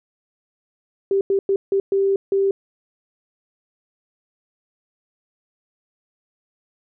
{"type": "tone bursts at uneven times", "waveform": "sine", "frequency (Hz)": 392, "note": "G4", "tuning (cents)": 0, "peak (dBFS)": -15, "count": 6, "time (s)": [[1.11, 1.21], [1.3, 1.39], [1.49, 1.56], [1.72, 1.8], [1.92, 2.16], [2.32, 2.51]], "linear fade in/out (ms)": 2, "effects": []}